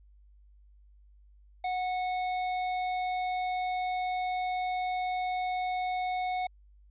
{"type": "tone with hard clipping", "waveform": "sine", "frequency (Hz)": 734, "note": "F#5", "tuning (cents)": -14, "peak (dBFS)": -31, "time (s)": [1.64, 6.47], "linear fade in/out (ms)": 5, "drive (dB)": 12, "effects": ["added 50 Hz sine -55 dBFS peak until 6.9 s", "resampled to 8000 Hz"]}